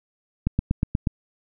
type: click train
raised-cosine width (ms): 5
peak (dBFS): -8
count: 6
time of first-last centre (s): 0.47-1.072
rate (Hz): 8.31
effects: none